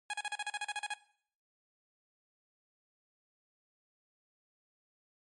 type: tone bursts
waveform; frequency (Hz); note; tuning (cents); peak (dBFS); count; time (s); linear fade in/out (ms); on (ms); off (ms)
15% pulse; 830.6; G#5; 0; -28; 12; 0.1-0.938; 2; 35; 38
effects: noise-tail reverb RT60 0.6 s tail -19 dB re dry + MP3 48 kbps